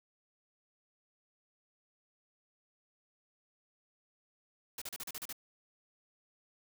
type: noise bursts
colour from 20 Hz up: white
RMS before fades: -42 dBFS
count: 8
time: 4.78-5.327 s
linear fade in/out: 2 ms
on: 36 ms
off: 37 ms
effects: none